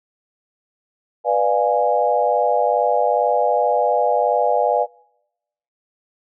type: chord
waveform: sine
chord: B diminished seventh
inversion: none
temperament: equal with one note detuned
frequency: 493.9 / 595.9 / 698.5 / 830.6 Hz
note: B4 / D5 / F5 / Ab5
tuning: 0 / +25 / 0 / 0 cents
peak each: -20 dBFS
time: 1.24-4.87 s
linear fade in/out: 50 ms
effects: noise-tail reverb RT60 0.9 s tail -26 dB re dry